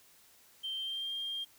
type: tone with pitch glide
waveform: triangle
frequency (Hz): 3136 to 3204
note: G7 to G7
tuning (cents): 0 to +37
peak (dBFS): -32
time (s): 0.63-1.45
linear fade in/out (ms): 20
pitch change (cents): +37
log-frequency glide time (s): 0.76-1.13
effects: tanh soft clip ceiling -32 dBFS + white hiss -62 dBFS RMS until 1.58 s